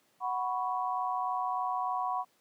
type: chord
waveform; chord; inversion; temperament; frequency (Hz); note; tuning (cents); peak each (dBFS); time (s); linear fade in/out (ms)
sine; F# suspended fourth; none; just; 740 / 986.7 / 1110; F#5 / B5 / C#6; 0 / -2 / +2; -33 / -34 / -35; 0.2-2.25; 50
effects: pink hiss -69 dBFS RMS until 2.4 s + high-pass 200 Hz 12 dB/octave